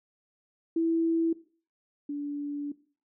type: tone pair in turn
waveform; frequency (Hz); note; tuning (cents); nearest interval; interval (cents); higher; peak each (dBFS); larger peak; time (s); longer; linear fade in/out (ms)
sine; 329.6 / 289; E4 / D4; 0 / -28; major second; 228; first; -23 / -30; first; 0.76-1.33 / 2.09-2.72; second; 5
effects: noise-tail reverb RT60 0.4 s tail -18 dB re dry